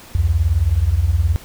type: beating tone pair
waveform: sine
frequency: 67.7 / 86.7 Hz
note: C#2 / F2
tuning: -40 / -12 cents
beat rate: 19 Hz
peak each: -17 / -15 dBFS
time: 0.15-1.36 s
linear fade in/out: 0 ms
effects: pink hiss -41 dBFS RMS until 1.44 s